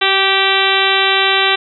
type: harmonic tone with a mistuned harmonic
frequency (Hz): 388.6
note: G4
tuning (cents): -15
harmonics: 1 / 2 / 3 / 4 / 5 / 6 / 7 / 8 / 9 / 10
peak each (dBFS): -20 / -20 / -20 / -20 / -20 / -20 / -20 / -20 / -20 / -20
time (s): 0.01-1.56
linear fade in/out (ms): 10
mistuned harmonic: 1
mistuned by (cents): -16
effects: none